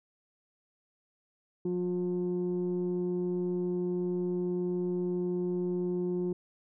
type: tone pair together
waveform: sine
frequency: 178.94 / 357.2 Hz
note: F3 / F4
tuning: +42 / +39 cents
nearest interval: octave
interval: 1197 cents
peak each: -31 / -29 dBFS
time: 1.65-6.33 s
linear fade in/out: 5 ms
effects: tanh soft clip ceiling -24 dBFS